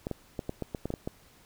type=clicks; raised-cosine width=2 ms; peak=-19 dBFS; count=10; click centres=0.069 / 0.113 / 0.392 / 0.494 / 0.623 / 0.748 / 0.856 / 0.904 / 0.939 / 1.075 s; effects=pink hiss -59 dBFS RMS until 1.45 s